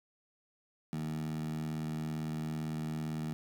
15% pulse tone with high-pass filter, 77.78 Hz, D#2, in tune, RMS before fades -37 dBFS, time 0.93-3.33 s, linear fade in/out 0 ms, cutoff 180 Hz, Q 6.4, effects none

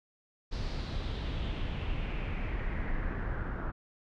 brown noise with low-pass filter sweep, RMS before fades -34 dBFS, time 0.51-3.72 s, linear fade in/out 20 ms, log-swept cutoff 4800 to 1400 Hz, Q 3.4, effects none

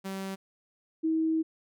sawtooth / sine tone pair in turn, 192.8 / 320.5 Hz, G3 / E4, -28 / -49 cents, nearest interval major sixth, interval 879 cents, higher second, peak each -30 / -24 dBFS, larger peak second, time 0.04-0.36 / 1.03-1.43 s, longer second, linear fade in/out 20 ms, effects none

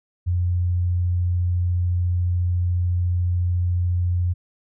sine tone, 88.6 Hz, F2, 25 cents sharp, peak -18 dBFS, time 0.26-4.34 s, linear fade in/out 20 ms, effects none

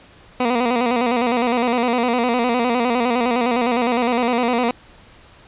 15% pulse tone with vibrato, 241.7 Hz, B3, 37 cents flat, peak -10 dBFS, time 0.4-4.71 s, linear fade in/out 2 ms, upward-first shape square, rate 9.8 Hz, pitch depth 66 cents each way, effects pink hiss -47 dBFS RMS until 5.47 s + resampled to 8000 Hz

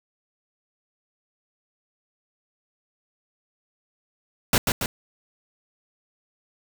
pink noise with echo, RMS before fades -18 dBFS, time 4.53-4.58 s, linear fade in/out 2 ms, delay 140 ms, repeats 2, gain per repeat -4 dB, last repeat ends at 4.86 s, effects none

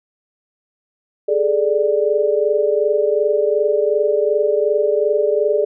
sine tone cluster, 413.1 / 435.8 / 589 Hz, G#4 / A4 / D5, -9 / -17 / +5 cents, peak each -18 dBFS, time 1.28-5.65 s, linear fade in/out 10 ms, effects none

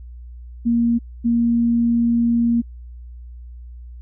sine tone pair in turn, 234.5 / 234.5 Hz, A#3 / A#3, +11 / +11 cents, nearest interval unison, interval 0 cents, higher neither, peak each -14 dBFS, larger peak neither, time 0.65-0.99 / 1.24-2.62 s, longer second, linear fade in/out 20 ms, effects added 60 Hz sine -34 dBFS peak until 4.01 s

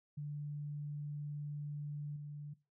sine tone with level steps, 146.83 Hz, D3, in tune, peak -39 / -43 dBFS, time 0.17-2.54 s, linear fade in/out 10 ms, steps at 2.16 s, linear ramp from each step 5 ms, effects noise-tail reverb RT60 0.3 s tail -20 dB re dry

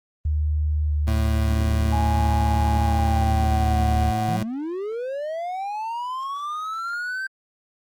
sine tone with vibrato, 75 Hz, D2, 37 cents sharp, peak -19 dBFS, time 0.25-4.11 s, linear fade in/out 5 ms, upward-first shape square, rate 0.77 Hz, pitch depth 15 cents each way
25% pulse tone, 110 Hz, A2, in tune, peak -20 dBFS, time 1.07-4.43 s, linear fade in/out 5 ms
sine tone with pitch glide, 830.6 to 740 Hz, G#5 to F#5, 0 to 0 cents, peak -24 dBFS, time 1.92-4.37 s, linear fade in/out 10 ms, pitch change -200 cents, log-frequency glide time 2.74-3.78 s
triangle linear sweep, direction up, 139.3 to 1568 Hz, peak -24 dBFS, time 4.28-7.27 s, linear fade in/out 5 ms
effects Opus 24 kbps

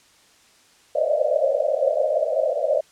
pink band-pass noise, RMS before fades -21 dBFS, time 0.95-2.81 s, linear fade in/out 5 ms, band 520 to 650 Hz, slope 96 dB/octave, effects white hiss -55 dBFS RMS until 2.91 s + low-pass 8000 Hz 12 dB/octave

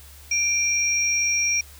sine tone pair together, 2375 / 5649 Hz, D7 / F8, +19 / +19 cents, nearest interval octave + minor third, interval 1500 cents, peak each -22 dBFS, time 0.31-1.61 s, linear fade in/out 5 ms, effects added 71 Hz sine -45 dBFS peak until 1.79 s + white hiss -48 dBFS RMS until 1.79 s

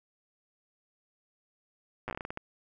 slowing click train, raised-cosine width 0.5 ms, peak -21 dBFS, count 11, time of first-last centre 2.08-2.374 s, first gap 8 ms, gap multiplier 1.27, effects none

